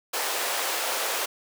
pink high-pass noise, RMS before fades -28 dBFS, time 0.13-1.26 s, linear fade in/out 10 ms, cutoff 470 Hz, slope 24 dB/octave, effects none

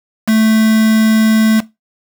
triangle tone with quantisation, 220 Hz, A3, in tune, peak -6 dBFS, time 0.27-1.61 s, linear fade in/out 20 ms, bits 3, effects noise-tail reverb RT60 0.2 s tail -18 dB re dry

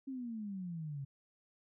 sine exponential sweep, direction down, 274 to 134.5 Hz, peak -39 dBFS, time 0.07-1.05 s, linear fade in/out 10 ms, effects none

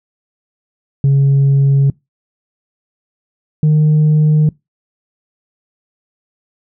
sine tone pair in turn, 138.3 / 152.92 Hz, C#3 / D#3, -4 / -30 cents, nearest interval major second, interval 174 cents, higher second, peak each -5 dBFS, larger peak neither, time 1.04-1.9 / 3.63-4.49 s, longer neither, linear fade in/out 2 ms, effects noise-tail reverb RT60 0.2 s tail -25 dB re dry + tanh soft clip ceiling -6 dBFS

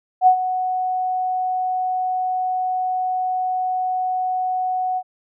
sine tone with ADSR envelope, 740 Hz, F#5, in tune, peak -7 dBFS, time 0.21-5.03 s, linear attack 59 ms, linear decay 88 ms, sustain -12 dB, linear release 57 ms, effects none

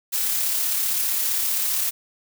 blue noise with amplitude modulation, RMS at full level -22 dBFS, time 0.12-1.91 s, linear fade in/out 20 ms, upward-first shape sine, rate 35.3 Hz, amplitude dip 25%, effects none

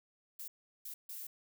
violet noise bursts at uneven times, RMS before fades -45 dBFS, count 3, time 0.39-0.48 / 0.85-0.94 / 1.09-1.27 s, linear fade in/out 5 ms, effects none

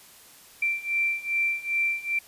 sine beating tone pair, 2349 / 2351.5 Hz, D7 / D7, 0 / +2 cents, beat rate 2.5 Hz, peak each -28 / -26 dBFS, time 0.62-2.19 s, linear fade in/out 5 ms, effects white hiss -51 dBFS RMS until 2.27 s + resampled to 32000 Hz

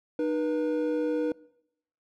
triangle tone pair together, 305.5 / 484.4 Hz, D#4 / B4, -32 / -34 cents, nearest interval minor sixth, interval 798 cents, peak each -26 dBFS, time 0.19-1.32 s, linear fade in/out 2 ms, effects noise-tail reverb RT60 0.8 s tail -22 dB re dry

